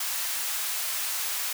white high-pass noise, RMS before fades -30 dBFS, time 0-1.53 s, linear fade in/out 5 ms, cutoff 840 Hz, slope 12 dB/octave, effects none

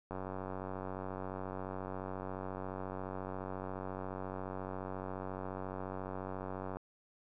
click train, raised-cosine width 1 ms, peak -27 dBFS, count 629, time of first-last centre 0.11-6.77 s, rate 94.3 Hz, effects none

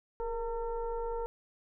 sine tone with frequency modulation, 468.2 Hz, A#4, 8 cents sharp, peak -32 dBFS, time 0.2-1.26 s, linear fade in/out 0 ms, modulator 443 Hz, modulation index 1, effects none

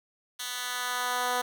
10% pulse tone with high-pass filter sweep, 247.7 Hz, B3, 5 cents sharp, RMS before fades -31 dBFS, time 0.39-1.42 s, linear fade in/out 10 ms, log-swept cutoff 2900 to 560 Hz, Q 0.9, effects none

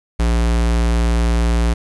square tone, 57.9 Hz, A#1, 11 cents flat, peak -14 dBFS, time 0.19-1.74 s, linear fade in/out 10 ms, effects resampled to 24000 Hz + 8-bit

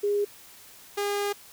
sine / sawtooth tone pair in turn, 409.3 / 406.7 Hz, G#4 / G#4, -25 / -36 cents, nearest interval unison, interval 11 cents, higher first, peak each -22 dBFS, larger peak neither, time 0.03-0.25 / 0.97-1.33 s, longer second, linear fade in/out 10 ms, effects white hiss -50 dBFS RMS until 1.52 s

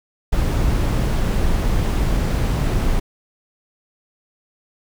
brown noise, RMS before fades -18 dBFS, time 0.32-3 s, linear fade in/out 10 ms, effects none

